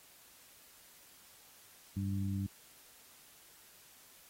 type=harmonic tone; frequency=98 Hz; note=G2; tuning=in tune; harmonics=1 / 2 / 3; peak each=-35 / -37 / -45 dBFS; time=1.96-2.47 s; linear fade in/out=10 ms; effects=white hiss -60 dBFS RMS until 4.29 s + AAC 48 kbps